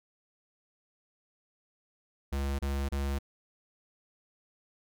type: tone bursts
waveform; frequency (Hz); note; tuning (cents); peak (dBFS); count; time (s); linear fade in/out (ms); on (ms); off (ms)
square; 69.3; C#2; 0; -30; 3; 2.32-3.188; 10; 270; 29
effects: none